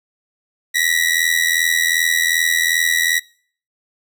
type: ring-modulated tone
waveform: sawtooth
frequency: 1929 Hz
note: B6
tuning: 41 cents flat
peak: -8 dBFS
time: 0.74-3.2 s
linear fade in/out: 20 ms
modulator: 41.3 Hz
effects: noise-tail reverb RT60 0.5 s tail -24 dB re dry